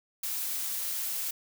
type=noise; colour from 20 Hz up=blue; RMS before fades=-33 dBFS; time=0.23-1.31 s; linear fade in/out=5 ms; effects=none